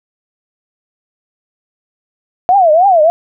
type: tone with vibrato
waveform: sine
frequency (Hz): 698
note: F5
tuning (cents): -1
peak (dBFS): -5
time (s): 2.49-3.1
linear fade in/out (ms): 0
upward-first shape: triangle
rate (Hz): 3.3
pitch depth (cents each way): 280
effects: none